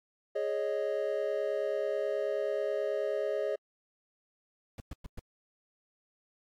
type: chord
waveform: triangle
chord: Ab suspended fourth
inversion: none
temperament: just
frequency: 415.3 / 553.7 / 623 Hz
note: Ab4 / Db5 / Eb5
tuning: 0 / -2 / +2 cents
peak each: -32 dBFS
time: 0.35-3.56 s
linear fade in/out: 10 ms
type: noise bursts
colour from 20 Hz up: brown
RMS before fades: -39 dBFS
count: 4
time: 4.78-5.194 s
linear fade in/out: 2 ms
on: 21 ms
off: 110 ms
effects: AAC 64 kbps